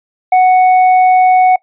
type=tone with hard clipping; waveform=sine; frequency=740 Hz; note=F#5; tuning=in tune; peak=-6 dBFS; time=0.32-1.56 s; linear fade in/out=5 ms; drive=4 dB; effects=noise-tail reverb RT60 0.1 s tail -21 dB re dry + resampled to 8000 Hz